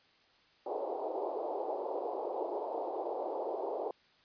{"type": "band-pass noise", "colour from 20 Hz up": "pink", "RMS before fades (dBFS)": -37, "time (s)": [0.66, 3.91], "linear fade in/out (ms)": 2, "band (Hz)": [360, 890], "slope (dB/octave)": 48, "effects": ["white hiss -66 dBFS RMS until 4.24 s", "resampled to 11025 Hz"]}